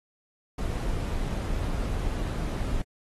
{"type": "noise", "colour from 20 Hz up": "brown", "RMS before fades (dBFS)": -29, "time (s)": [0.58, 2.82], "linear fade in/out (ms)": 5, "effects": ["AAC 32 kbps"]}